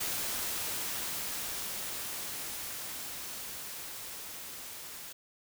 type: noise with level ramp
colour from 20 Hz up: white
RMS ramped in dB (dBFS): -34 to -45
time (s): 0-5.13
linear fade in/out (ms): 10
effects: none